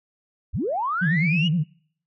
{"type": "linear sweep", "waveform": "sine", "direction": "up", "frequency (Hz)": [34.65, 2960], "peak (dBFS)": -22, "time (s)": [0.53, 1.49], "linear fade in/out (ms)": 20}
{"type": "tone with vibrato", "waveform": "sine", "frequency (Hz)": 164.5, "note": "E3", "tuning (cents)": -3, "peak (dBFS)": -18, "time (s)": [1.01, 1.64], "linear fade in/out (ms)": 20, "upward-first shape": "sine", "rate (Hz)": 9.6, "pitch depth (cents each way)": 170}
{"effects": ["noise-tail reverb RT60 0.6 s tail -26 dB re dry", "tanh soft clip ceiling -11 dBFS"]}